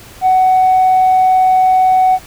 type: tone with tanh clipping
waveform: triangle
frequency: 747 Hz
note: F#5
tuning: 16 cents sharp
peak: -7 dBFS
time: 0.21-2.19 s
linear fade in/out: 50 ms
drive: 5 dB
effects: pink hiss -37 dBFS RMS until 2.26 s